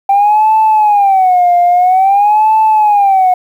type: tone with vibrato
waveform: sine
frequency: 784 Hz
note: G5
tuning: in tune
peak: -4 dBFS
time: 0.09-3.34 s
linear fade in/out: 5 ms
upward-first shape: sine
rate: 0.5 Hz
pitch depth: 190 cents each way
effects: tanh soft clip ceiling -2 dBFS + 7-bit